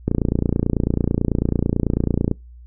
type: click train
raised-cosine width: 3 ms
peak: -5 dBFS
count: 66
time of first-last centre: 0.08-2.314 s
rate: 29.1 Hz
effects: noise-tail reverb RT60 0.2 s tail -24 dB re dry + added 60 Hz sine -39 dBFS peak until 2.66 s